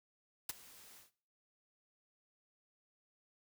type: noise with ADSR envelope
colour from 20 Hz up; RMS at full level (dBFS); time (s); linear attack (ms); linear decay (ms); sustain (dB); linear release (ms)
white; -36; 0.49-1.11; 4; 21; -22; 140
effects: noise-tail reverb RT60 0.5 s tail -19 dB re dry